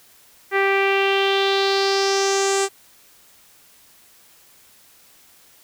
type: tone with low-pass filter sweep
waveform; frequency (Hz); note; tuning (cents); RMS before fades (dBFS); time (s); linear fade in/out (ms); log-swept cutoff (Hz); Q
sawtooth; 392; G4; 0; -19; 0.51-2.69; 50; 2000 to 8000; 3.7
effects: white hiss -52 dBFS RMS until 5.63 s